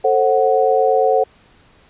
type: chord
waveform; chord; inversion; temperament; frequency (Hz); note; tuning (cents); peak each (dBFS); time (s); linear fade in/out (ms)
sine; F# diminished; first; just; 444 / 532.8 / 740; A4 / C5 / F#5; +16 / +31 / 0; -16; 0.04-1.24; 10
effects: pink hiss -51 dBFS RMS until 1.89 s + resampled to 8000 Hz